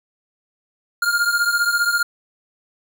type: beating tone pair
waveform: square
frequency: 1405 / 1420 Hz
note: F6 / F6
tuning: +10 / +28 cents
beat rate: 15 Hz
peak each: -19 / -22 dBFS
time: 1.02-2.03 s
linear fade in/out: 5 ms
effects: none